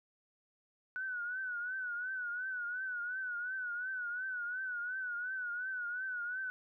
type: tone with vibrato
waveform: sine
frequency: 1480 Hz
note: F#6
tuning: in tune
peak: -36 dBFS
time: 0.96-6.5 s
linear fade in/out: 0 ms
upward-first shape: triangle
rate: 2.8 Hz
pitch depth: 94 cents each way
effects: none